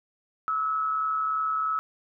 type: tone with amplitude modulation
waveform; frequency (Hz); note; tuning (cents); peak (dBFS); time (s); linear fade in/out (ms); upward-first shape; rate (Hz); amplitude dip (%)
sine; 1294; E6; -32; -22; 0.48-1.79; 0; sine; 143; 45
effects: none